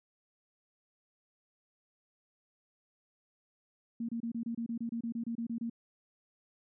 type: tone bursts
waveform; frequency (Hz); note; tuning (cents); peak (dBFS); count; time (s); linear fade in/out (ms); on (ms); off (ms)
sine; 231.9; A#3; -9; -33; 15; 4-5.698; 5; 88; 27
effects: none